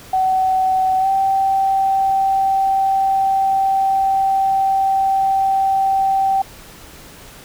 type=tone with pitch glide; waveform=sine; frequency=755 to 776.2 Hz; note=F#5 to G5; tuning=+35 to -17 cents; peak=-13 dBFS; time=0.13-6.42 s; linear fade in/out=5 ms; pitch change=+48 cents; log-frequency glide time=1-1.07 s; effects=pink hiss -40 dBFS RMS until 7.44 s